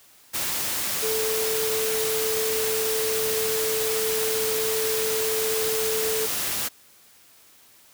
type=tone in noise; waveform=sine; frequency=440 Hz; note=A4; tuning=in tune; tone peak=-25 dBFS; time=1.02-6.27 s; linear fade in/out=20 ms; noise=white; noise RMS=-27 dBFS; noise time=0.33-6.69 s; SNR=-1 dB; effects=white hiss -54 dBFS RMS until 7.93 s + high-pass 60 Hz 12 dB/octave